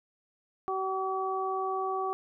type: harmonic tone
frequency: 380.6 Hz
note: F#4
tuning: 49 cents sharp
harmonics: 1 / 2 / 3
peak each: -33 / -33 / -33 dBFS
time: 0.68-2.13 s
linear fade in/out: 0 ms
effects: none